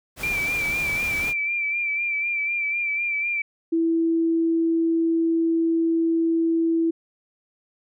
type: noise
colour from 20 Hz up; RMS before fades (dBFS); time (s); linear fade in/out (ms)
pink; -34; 0.16-1.34; 50
type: tone with vibrato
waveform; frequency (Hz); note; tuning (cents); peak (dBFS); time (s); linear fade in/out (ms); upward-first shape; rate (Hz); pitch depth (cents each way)
sine; 2352; D7; +2; -22; 0.23-3.42; 5; sine; 4; 40
type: tone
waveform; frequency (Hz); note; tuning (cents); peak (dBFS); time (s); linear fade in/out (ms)
sine; 329.6; E4; 0; -18; 3.72-6.91; 10
effects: none